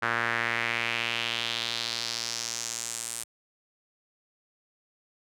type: tone with band-pass filter sweep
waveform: sawtooth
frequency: 116.54 Hz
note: A#2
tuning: in tune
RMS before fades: -31 dBFS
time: 0.02-3.24 s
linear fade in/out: 10 ms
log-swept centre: 1500 to 9000 Hz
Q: 2.7
effects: none